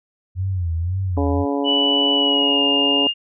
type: tone with vibrato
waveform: sine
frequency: 88.7 Hz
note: F2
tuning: 27 cents sharp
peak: -19 dBFS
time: 0.35-1.46 s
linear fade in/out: 50 ms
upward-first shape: sine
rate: 1.9 Hz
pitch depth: 140 cents each way
type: harmonic tone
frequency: 141.2 Hz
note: C#3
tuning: 32 cents sharp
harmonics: 2 / 3 / 4 / 5 / 6 / 7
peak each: -21 / -25 / -27 / -29 / -31 / -32 dBFS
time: 1.17-3.07 s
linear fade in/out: 2 ms
type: tone with pitch glide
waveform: sine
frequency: 2960 to 2823 Hz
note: F#7 to F7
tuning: 0 to +18 cents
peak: -16 dBFS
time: 1.64-3.14 s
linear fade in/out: 50 ms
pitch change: -82 cents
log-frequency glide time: 2.14-2.62 s
effects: none